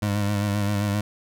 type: tone with vibrato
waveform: 25% pulse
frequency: 102.4 Hz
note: G#2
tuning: 24 cents flat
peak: -18 dBFS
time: 0.02-1.01 s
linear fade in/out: 5 ms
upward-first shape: sine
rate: 7.6 Hz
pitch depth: 41 cents each way
effects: none